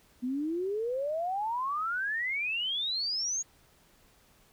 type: exponential sweep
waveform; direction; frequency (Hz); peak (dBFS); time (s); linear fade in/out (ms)
sine; up; 241.7 to 6760; -29; 0.22-3.43; 20
effects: pink hiss -63 dBFS RMS until 4.52 s